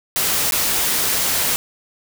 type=noise with dropouts; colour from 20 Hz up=white; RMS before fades=-19 dBFS; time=0.16-1.56 s; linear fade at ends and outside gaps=0 ms; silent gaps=0.51-0.522 s; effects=none